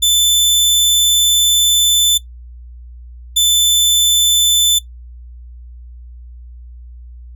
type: tone pair in turn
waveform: sawtooth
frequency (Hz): 3520 / 3520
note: A7 / A7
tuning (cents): 0 / 0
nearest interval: unison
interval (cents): 0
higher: neither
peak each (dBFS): -6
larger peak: neither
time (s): 0.02-2.18 / 3.36-4.79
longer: first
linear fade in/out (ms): 10
effects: noise-tail reverb RT60 0.1 s tail -17 dB re dry + added 60 Hz sine -32 dBFS peak until 7.35 s